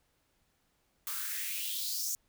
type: noise with high-pass filter sweep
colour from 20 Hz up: blue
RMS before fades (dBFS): -36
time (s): 1.07-2.15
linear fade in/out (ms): 0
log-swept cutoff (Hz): 1100 to 6600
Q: 4.2
effects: pink hiss -74 dBFS RMS until 2.28 s